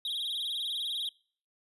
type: tone with vibrato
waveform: triangle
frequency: 3519 Hz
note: A7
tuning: in tune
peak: -30 dBFS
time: 0.05-1.09 s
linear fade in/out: 2 ms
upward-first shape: sine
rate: 20 Hz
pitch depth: 180 cents each way
effects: noise-tail reverb RT60 0.5 s tail -26 dB re dry + resampled to 32000 Hz